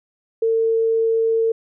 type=tone; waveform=sine; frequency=451.5 Hz; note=A4; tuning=45 cents sharp; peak=-15 dBFS; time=0.42-1.52 s; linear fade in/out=5 ms; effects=none